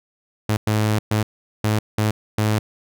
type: tone bursts at uneven times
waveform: sawtooth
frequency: 107.2 Hz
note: A2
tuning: 45 cents flat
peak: -13 dBFS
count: 6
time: 0.49-0.57 / 0.67-0.99 / 1.11-1.23 / 1.64-1.79 / 1.98-2.11 / 2.38-2.59 s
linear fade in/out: 5 ms
effects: none